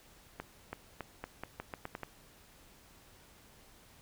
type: accelerating click train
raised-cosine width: 0.5 ms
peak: -24 dBFS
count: 10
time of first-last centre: 0.4-2.033 s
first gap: 330 ms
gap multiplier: 0.84
effects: pink hiss -60 dBFS RMS until 4.01 s